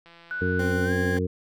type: click train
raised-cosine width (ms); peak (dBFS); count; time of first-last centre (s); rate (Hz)
0.3; -34; 112; 0.06-0.717; 169
type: tone with pitch glide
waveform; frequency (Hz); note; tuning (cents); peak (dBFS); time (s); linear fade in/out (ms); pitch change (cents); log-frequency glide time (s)
sine; 1482 to 1644.4; F#6 to G#6; +2 to -18; -28; 0.31-1.17; 0; +180; 0.83-0.93
type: harmonic tone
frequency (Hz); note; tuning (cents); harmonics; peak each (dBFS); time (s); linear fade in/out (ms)
91.2; F#2; -24; 1 / 2 / 3 / 4 / 5; -27 / -29 / -31 / -33 / -28; 0.41-1.27; 10
type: tone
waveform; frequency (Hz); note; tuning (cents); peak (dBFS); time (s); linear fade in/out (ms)
20% pulse; 261.6; C4; 0; -26; 0.59-1.19; 5
effects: none